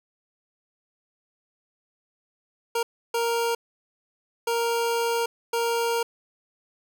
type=tone bursts at uneven times; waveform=25% pulse; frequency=466.2 Hz; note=A#4; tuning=in tune; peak=-19 dBFS; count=4; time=2.75-2.83 / 3.14-3.55 / 4.47-5.26 / 5.53-6.03 s; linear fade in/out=5 ms; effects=none